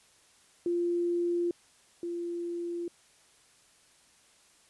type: tone pair in turn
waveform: sine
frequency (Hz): 346.7 / 344.3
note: F4 / F4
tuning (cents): -13 / -25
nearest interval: unison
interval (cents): 12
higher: first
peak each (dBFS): -26 / -32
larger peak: first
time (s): 0.66-1.51 / 2.03-2.88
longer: neither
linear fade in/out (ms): 2
effects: white hiss -62 dBFS RMS until 4.69 s + resampled to 24000 Hz